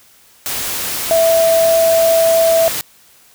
sine tone in noise, 659.3 Hz, E5, in tune, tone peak -9 dBFS, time 1.11-2.68 s, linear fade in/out 0 ms, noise white, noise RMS -21 dBFS, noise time 0.46-2.81 s, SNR +9 dB, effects white hiss -48 dBFS RMS until 3.34 s

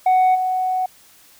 sine tone with level steps, 743 Hz, F#5, 7 cents sharp, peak -9 / -17 dBFS, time 0.06-0.86 s, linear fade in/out 5 ms, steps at 0.34 s, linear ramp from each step 20 ms, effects tanh soft clip ceiling -11 dBFS + white hiss -50 dBFS RMS until 1.39 s

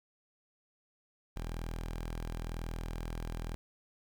sawtooth tone, 41 Hz, E1, 9 cents flat, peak -33 dBFS, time 1.36-3.55 s, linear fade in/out 0 ms, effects 10-bit

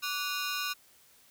15% pulse ring-modulated tone, 1316 Hz, E6, 3 cents flat, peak -22 dBFS, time 0.02-0.74 s, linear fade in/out 20 ms, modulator 159 Hz, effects white hiss -61 dBFS RMS until 1.3 s

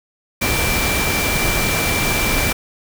sine tone in noise, 2349 Hz, D7, in tune, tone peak -22 dBFS, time 0.41-2.53 s, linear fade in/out 10 ms, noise pink, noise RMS -19 dBFS, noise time 0.41-2.53 s, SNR -6 dB, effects none

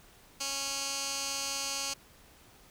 15% pulse tone with band-pass filter, 275.5 Hz, C#4, 11 cents flat, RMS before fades -35 dBFS, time 0.4-1.94 s, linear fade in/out 10 ms, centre 5900 Hz, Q 1.6, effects pink hiss -58 dBFS RMS until 2.7 s

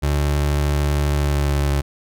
30% pulse tone with pitch glide, 72.8 to 70.85 Hz, D2 to C#2, -15 to +38 cents, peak -14 dBFS, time 0.02-1.82 s, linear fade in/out 20 ms, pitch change -47 cents, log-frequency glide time 1.08-1.67 s, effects none

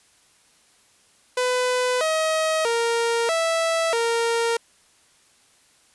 sawtooth tone with pitch steps, 501 / 634 / 465 / 658 / 463.5 Hz, B4 / D#5 / A#4 / E5 / A#4, +25 / +32 / -4 / -3 / -10 cents, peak -16 dBFS, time 1.37-4.57 s, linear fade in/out 5 ms, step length 640 ms, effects white hiss -58 dBFS RMS until 5.94 s + resampled to 24000 Hz

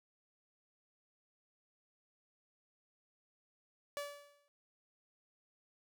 sawtooth tone with exponential decay, 576 Hz, D5, 34 cents flat, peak -33 dBFS, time 3.97-4.48 s, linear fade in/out 0 ms, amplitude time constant 110 ms, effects none

